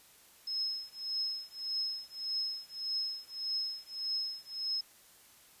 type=tone with tremolo; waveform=sine; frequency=5170 Hz; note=E8; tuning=34 cents flat; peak=-30 dBFS; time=0.47-4.81 s; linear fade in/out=5 ms; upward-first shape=triangle; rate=1.7 Hz; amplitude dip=100%; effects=white hiss -60 dBFS RMS until 5.6 s + resampled to 32000 Hz